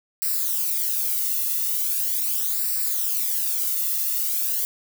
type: noise with flanger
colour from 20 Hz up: violet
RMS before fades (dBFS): -24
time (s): 0.22-4.65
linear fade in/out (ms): 0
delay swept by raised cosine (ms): 0.3 to 1.3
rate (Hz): 0.4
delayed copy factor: -0.75
effects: none